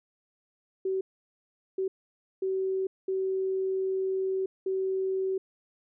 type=tone bursts at uneven times; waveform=sine; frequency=380.6 Hz; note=F#4; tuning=49 cents sharp; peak=-26 dBFS; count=5; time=0.85-1.01 / 1.78-1.88 / 2.42-2.87 / 3.08-4.46 / 4.66-5.38 s; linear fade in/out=5 ms; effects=none